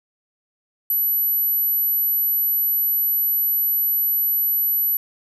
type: tone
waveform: sine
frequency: 11840 Hz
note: F#9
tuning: in tune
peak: -17 dBFS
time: 0.9-4.97 s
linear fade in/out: 2 ms
effects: none